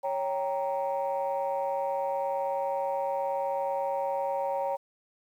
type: chord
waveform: sine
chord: G diminished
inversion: second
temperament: equal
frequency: 554.4 / 784 / 932.3 Hz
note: Db5 / G5 / Bb5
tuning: 0 / 0 / 0 cents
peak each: -29 / -32 / -32 dBFS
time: 0.03-4.77 s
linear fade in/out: 20 ms
effects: tanh soft clip ceiling -21 dBFS + 10-bit